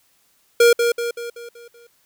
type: tone with echo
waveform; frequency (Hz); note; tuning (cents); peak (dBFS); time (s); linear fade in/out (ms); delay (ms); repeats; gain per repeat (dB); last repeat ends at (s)
square; 472; A#4; +22; -10; 0.6-0.73; 5; 190; 6; -6; 1.87
effects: white hiss -61 dBFS RMS until 2.05 s